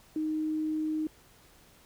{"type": "tone", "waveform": "sine", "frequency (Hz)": 310.9, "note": "D#4", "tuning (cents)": -1, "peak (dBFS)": -28, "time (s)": [0.16, 1.07], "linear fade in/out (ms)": 2, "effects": ["pink hiss -59 dBFS RMS until 1.85 s"]}